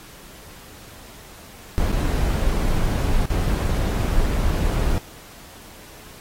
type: noise with dropouts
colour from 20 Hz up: brown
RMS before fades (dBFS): -20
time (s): 1.78-4.98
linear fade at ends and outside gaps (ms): 0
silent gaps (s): 1.917-1.927 / 3.256-3.303
effects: pink hiss -44 dBFS RMS until 6.2 s + AAC 48 kbps